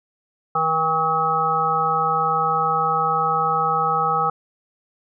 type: harmonic tone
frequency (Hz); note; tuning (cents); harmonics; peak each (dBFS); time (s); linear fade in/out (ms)
160.2; E3; -49; 1 / 3 / 5 / 7 / 8; -31 / -28 / -22 / -26 / -20; 0.55-4.3; 5
effects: none